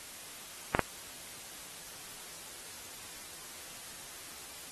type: clicks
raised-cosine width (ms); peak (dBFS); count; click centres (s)
0.5; -10; 2; 0.749 / 0.793
effects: white hiss -47 dBFS RMS until 4.71 s + AAC 32 kbps